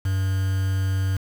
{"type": "tone with quantisation", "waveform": "triangle", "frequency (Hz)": 95.7, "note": "G2", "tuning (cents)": -41, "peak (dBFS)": -18, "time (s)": [0.05, 1.17], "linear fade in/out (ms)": 5, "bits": 6, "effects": []}